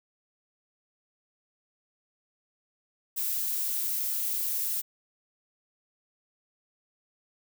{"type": "noise", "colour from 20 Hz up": "violet", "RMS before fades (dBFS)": -30, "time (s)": [3.16, 4.82], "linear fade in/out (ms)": 20, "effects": []}